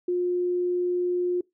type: tone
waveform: sine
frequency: 356.5 Hz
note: F4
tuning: 36 cents sharp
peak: -22 dBFS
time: 0.08-1.41 s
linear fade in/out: 5 ms
effects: noise-tail reverb RT60 0.2 s tail -24 dB re dry